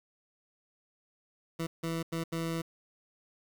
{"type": "tone bursts at uneven times", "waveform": "20% pulse", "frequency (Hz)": 164.81, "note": "E3", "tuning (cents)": 0, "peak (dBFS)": -27, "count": 4, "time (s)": [[1.59, 1.67], [1.83, 2.03], [2.12, 2.24], [2.32, 2.62]], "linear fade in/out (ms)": 10, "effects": ["9-bit"]}